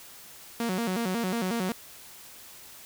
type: tone with vibrato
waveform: sawtooth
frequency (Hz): 207.7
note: G#3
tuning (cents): 0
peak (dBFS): -23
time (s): 0.6-1.72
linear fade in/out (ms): 2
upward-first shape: square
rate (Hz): 5.5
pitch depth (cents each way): 200
effects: white hiss -48 dBFS RMS until 2.85 s